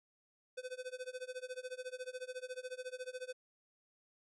square tone with tremolo, 507 Hz, B4, 45 cents sharp, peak -40 dBFS, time 0.57-3.33 s, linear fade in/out 10 ms, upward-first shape sine, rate 14 Hz, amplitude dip 95%, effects resampled to 24000 Hz

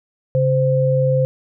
sine tone pair together, 137.2 / 518 Hz, C#3 / C5, -17 / -17 cents, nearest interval octave + major seventh, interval 2300 cents, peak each -16 dBFS, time 0.35-1.25 s, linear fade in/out 0 ms, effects none

